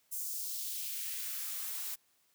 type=noise with high-pass filter sweep; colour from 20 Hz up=blue; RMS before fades=-39 dBFS; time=0.11-1.96 s; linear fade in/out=20 ms; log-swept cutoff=7900 to 590 Hz; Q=1.3; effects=white hiss -72 dBFS RMS until 2.34 s + high-pass 60 Hz 12 dB/octave